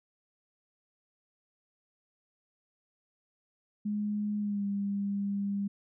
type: tone with pitch glide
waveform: sine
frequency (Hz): 208.4 to 200.3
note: G#3 to G3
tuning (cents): +6 to +38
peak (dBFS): -29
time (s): 3.85-5.68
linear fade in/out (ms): 10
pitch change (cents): -68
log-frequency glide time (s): 4.39-4.65
effects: none